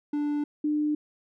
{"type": "tone pair in turn", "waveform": ["triangle", "sine"], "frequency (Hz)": [293.7, 299.7], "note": ["D4", "D4"], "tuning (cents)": [0, 35], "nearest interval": "unison", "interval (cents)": 35, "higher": "second", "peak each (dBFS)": [-23, -23], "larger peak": "neither", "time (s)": [[0.13, 0.44], [0.64, 0.95]], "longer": "neither", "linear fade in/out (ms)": 5, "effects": []}